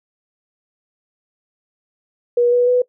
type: tone with pitch steps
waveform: sine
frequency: 481.6 / 488.6 / 495.7 Hz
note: B4 / B4 / B4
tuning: -44 / -19 / +6 cents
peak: -11 dBFS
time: 2.37-2.82 s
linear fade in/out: 5 ms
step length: 150 ms
effects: noise-tail reverb RT60 0.1 s tail -21 dB re dry